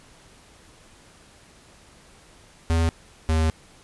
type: tone pair in turn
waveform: square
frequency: 82.41 / 79.74 Hz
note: E2 / D#2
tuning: 0 / +43 cents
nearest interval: minor second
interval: 57 cents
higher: first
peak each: -19 / -19 dBFS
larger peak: neither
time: 2.7-2.89 / 3.29-3.5 s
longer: second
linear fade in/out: 0 ms
effects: pink hiss -52 dBFS RMS until 3.83 s + resampled to 24000 Hz